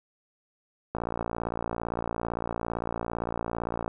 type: click train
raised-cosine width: 1 ms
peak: -16 dBFS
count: 170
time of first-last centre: 0.95-3.879 s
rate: 57.7 Hz
effects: none